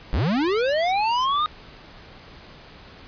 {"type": "linear sweep", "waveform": "square", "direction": "up", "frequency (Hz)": [41.2, 1248], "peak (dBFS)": -20, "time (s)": [0.13, 1.46], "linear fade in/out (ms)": 0, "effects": ["pink hiss -45 dBFS RMS until 3.07 s", "resampled to 11025 Hz"]}